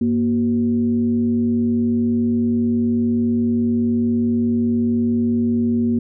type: tone with frequency modulation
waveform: sine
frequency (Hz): 236.2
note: A#3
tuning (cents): +23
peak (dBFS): -15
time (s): 0.01-5.99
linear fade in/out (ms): 5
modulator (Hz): 139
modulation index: 0.47
effects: none